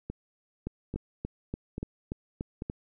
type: two click trains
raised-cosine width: 3 ms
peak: -20 / -22 dBFS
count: 8 / 4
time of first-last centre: 0.67-2.699 / 0.1-2.621 s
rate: 3.45 / 1.19 Hz
effects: none